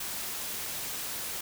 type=noise; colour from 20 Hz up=white; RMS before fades=-36 dBFS; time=0-1.41 s; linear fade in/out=5 ms; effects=none